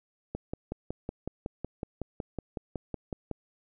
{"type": "click train", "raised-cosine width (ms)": 2, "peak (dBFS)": -20, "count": 17, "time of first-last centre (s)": [0.35, 3.313], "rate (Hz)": 5.4, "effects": []}